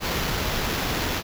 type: noise with sample-and-hold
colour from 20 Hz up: pink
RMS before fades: -26 dBFS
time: 0-1.23 s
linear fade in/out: 50 ms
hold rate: 8820 Hz
effects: none